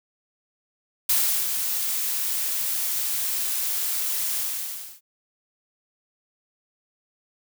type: noise with ADSR envelope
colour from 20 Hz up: blue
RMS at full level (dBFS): -20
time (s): 1.09-5.01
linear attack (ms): 5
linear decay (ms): 370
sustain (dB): -6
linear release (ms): 660
effects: none